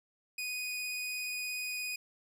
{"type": "tone with vibrato", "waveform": "sawtooth", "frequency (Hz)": 2483, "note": "D#7", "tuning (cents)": -4, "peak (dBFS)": -32, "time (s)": [0.38, 1.96], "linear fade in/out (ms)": 5, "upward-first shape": "triangle", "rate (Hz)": 17, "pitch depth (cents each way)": 10, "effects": []}